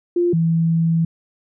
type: tone pair in turn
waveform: sine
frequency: 349.2 / 164.8 Hz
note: F4 / E3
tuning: 0 / 0 cents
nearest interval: octave + minor second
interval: 1300 cents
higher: first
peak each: -14 dBFS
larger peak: neither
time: 0.16-0.33 / 0.33-1.05 s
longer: second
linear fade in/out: 5 ms
effects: none